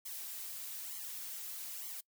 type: noise with flanger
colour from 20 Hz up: blue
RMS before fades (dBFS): -44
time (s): 0.05-2.01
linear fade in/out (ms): 10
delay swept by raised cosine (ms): 0.94 to 5.84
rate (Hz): 1.1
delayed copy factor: +0.8
effects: noise-tail reverb RT60 0.1 s tail -23 dB re dry